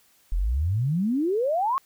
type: exponential sweep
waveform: sine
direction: up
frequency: 38.88 to 1122 Hz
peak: -21 dBFS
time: 0.32-1.78 s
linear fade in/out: 0 ms
effects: white hiss -61 dBFS RMS until 1.85 s